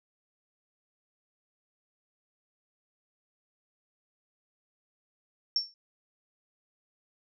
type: tone with exponential decay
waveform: sine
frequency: 5450 Hz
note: F8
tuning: 43 cents flat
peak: -21 dBFS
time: 5.56-5.74 s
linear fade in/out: 1 ms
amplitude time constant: 37 ms
effects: none